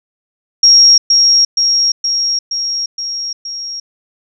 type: tone with echo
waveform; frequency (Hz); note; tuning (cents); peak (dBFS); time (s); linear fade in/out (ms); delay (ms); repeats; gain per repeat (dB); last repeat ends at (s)
sine; 5588; F8; 0; -3; 0.63-0.98; 5; 470; 6; -3; 3.8
effects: none